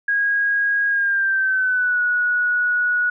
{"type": "tone with pitch glide", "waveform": "sine", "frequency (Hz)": [1641, 1462], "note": ["G#6", "F#6"], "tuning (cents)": [-21, -21], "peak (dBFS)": -16, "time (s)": [0.08, 3.1], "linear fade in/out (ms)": 5, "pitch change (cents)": -200, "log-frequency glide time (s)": [0.88, 2.01], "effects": []}